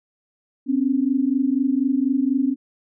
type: tone pair together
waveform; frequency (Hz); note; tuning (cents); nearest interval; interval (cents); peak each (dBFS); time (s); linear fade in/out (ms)
sine; 256.1 / 280.2; C4 / C#4; -37 / +19; major second; 156; -20; 0.66-2.56; 50
effects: none